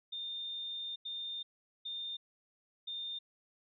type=tone bursts at uneven times; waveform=sine; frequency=3623 Hz; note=A7; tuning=50 cents sharp; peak=-38 dBFS; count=4; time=0.12-0.96 / 1.05-1.43 / 1.85-2.17 / 2.87-3.19 s; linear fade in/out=10 ms; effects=none